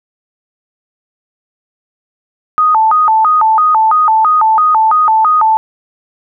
sine tone with vibrato, 1046.5 Hz, C6, in tune, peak -6 dBFS, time 2.58-5.57 s, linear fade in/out 0 ms, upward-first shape square, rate 3 Hz, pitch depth 300 cents each way, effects none

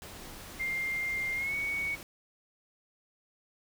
pink noise, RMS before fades -46 dBFS, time 0.02-2.03 s, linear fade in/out 0 ms
sine tone with pitch glide, 2107 to 2232 Hz, C7 to C#7, +12 to +11 cents, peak -30 dBFS, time 0.59-1.96 s, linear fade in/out 20 ms, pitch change +99 cents, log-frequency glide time 1.35-1.55 s
effects none

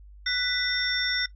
sine tone cluster, 1487 / 1982 / 3599 / 5470 Hz, F#6 / B6 / A7 / F8, +8 / +6 / +38 / -37 cents, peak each -30 / -30 / -30 / -30 dBFS, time 0.26-1.26 s, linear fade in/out 5 ms, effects noise-tail reverb RT60 0.1 s tail -17 dB re dry + added 50 Hz sine -45 dBFS peak until 1.35 s

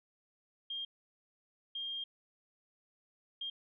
sine tone bursts at uneven times, 3213 Hz, G7, 42 cents sharp, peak -37 dBFS, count 3, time 0.7-0.85 / 1.75-2.04 / 3.41-3.5 s, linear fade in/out 5 ms, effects none

